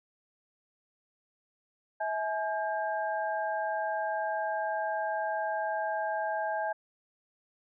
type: tone cluster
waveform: sine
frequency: 648 / 846 / 1601 Hz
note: E5 / G#5 / G6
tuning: -30 / +32 / +36 cents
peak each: -33 / -32 / -37 dBFS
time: 2-6.73 s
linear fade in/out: 10 ms
effects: none